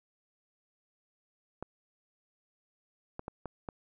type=clicks; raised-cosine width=1 ms; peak=-24 dBFS; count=5; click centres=1.626 / 3.194 / 3.281 / 3.457 / 3.688 s; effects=none